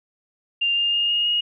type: tone with pitch steps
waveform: sine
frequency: 2794 / 2813 / 2833 / 2853 / 2873 Hz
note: F7 / F7 / F7 / F7 / F7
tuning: 0 / +12 / +24 / +36 / +48 cents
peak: -18 dBFS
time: 0.61-1.41 s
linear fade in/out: 10 ms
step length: 160 ms
effects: none